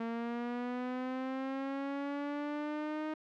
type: linear sweep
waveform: sawtooth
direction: up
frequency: 228.1 to 311.1 Hz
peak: -31 dBFS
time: 0-3.14 s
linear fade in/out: 5 ms
effects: low-pass 2000 Hz 12 dB/octave